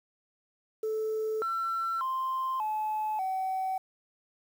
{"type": "tone with pitch steps", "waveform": "sine", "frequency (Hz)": [436.8, 1347, 1047, 860, 758], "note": ["A4", "E6", "C6", "A5", "F#5"], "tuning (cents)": [-13, 37, 1, -40, 42], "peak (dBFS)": -27, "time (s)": [0.83, 3.78], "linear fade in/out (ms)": 5, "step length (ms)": 590, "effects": ["tanh soft clip ceiling -25 dBFS", "9-bit"]}